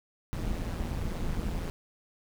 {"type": "noise with amplitude modulation", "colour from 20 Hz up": "brown", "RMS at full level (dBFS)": -29, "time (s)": [0.33, 1.7], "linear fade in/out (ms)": 0, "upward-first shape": "sine", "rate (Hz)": 170, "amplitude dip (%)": 70, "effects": []}